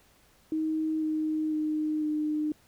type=tone with pitch steps; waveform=sine; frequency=314.6 / 311 / 307.4 / 303.9 Hz; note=D#4 / D#4 / D#4 / D#4; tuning=+19 / -1 / -21 / -41 cents; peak=-26 dBFS; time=0.52-2.52 s; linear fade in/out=2 ms; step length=500 ms; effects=pink hiss -62 dBFS RMS until 2.67 s